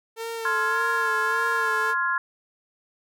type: tone with vibrato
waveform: sawtooth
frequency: 448.3 Hz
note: A4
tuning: 32 cents sharp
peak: -26 dBFS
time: 0.16-1.95 s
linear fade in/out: 50 ms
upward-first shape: sine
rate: 1.7 Hz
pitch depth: 43 cents each way
type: chord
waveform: sine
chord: F minor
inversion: second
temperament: just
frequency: 1047.7 / 1396.9 / 1676.3 Hz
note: C6 / F6 / Ab6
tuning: +2 / 0 / +16 cents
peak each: -26 dBFS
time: 0.45-2.18 s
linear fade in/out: 2 ms
effects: none